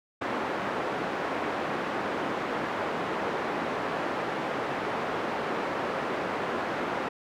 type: band-pass noise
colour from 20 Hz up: pink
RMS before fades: -31 dBFS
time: 0.21-7.09 s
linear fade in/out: 10 ms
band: 300 to 1600 Hz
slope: 12 dB/octave
effects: none